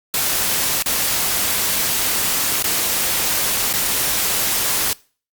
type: noise with dropouts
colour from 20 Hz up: white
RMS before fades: -19 dBFS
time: 0.14-4.93 s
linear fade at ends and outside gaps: 1 ms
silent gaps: 0.824-0.86 / 2.625-2.641 / 3.729-3.737 s
effects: noise-tail reverb RT60 0.4 s tail -23 dB re dry + Opus 48 kbps